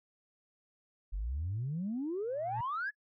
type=exponential sweep; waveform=sine; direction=up; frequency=43.65 to 1746 Hz; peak=-32 dBFS; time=1.12-2.91 s; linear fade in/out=20 ms
type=tone with exponential growth; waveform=sine; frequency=117.8 Hz; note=A#2; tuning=19 cents sharp; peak=-33 dBFS; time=2.21-2.61 s; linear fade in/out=5 ms; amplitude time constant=85 ms
effects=noise-tail reverb RT60 0.1 s tail -25 dB re dry + tanh soft clip ceiling -29 dBFS